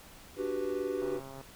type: chord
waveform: triangle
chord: G major seventh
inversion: second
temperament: equal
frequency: 293.7 / 370 / 392 / 493.9 Hz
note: D4 / F#4 / G4 / B4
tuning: 0 / 0 / 0 / 0 cents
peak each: -38 / -34 / -33 / -35 dBFS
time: 0.36-1.21 s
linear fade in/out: 50 ms
type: click train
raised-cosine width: 1 ms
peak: -33 dBFS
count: 54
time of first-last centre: 1.02-1.413 s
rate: 135 Hz
effects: pink hiss -53 dBFS RMS until 1.55 s